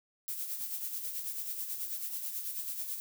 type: noise with tremolo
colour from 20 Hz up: violet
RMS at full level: -36 dBFS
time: 0.28-3 s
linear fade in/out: 0 ms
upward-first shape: sine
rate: 9.2 Hz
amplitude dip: 50%
effects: none